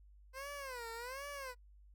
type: tone with vibrato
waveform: 15% pulse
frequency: 512 Hz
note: C5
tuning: 38 cents flat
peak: -37 dBFS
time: 0.33-1.55 s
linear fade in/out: 50 ms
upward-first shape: sine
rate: 1.3 Hz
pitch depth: 200 cents each way
effects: noise-tail reverb RT60 0.1 s tail -24 dB re dry + added 50 Hz sine -58 dBFS peak until 1.94 s